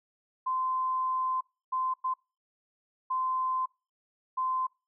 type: tone bursts at uneven times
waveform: sine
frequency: 1034 Hz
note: C6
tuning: 21 cents flat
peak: -27 dBFS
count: 5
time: 0.46-1.41 / 1.72-1.94 / 2.04-2.14 / 3.1-3.66 / 4.37-4.67 s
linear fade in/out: 10 ms
effects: noise-tail reverb RT60 0.3 s tail -24 dB re dry